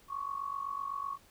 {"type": "tone with amplitude modulation", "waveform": "sine", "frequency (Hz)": 1114, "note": "C#6", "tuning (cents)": 8, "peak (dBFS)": -31, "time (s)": [0.08, 1.18], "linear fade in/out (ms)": 50, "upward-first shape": "sine", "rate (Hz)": 47.9, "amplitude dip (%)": 80, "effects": ["pink hiss -62 dBFS RMS until 1.3 s"]}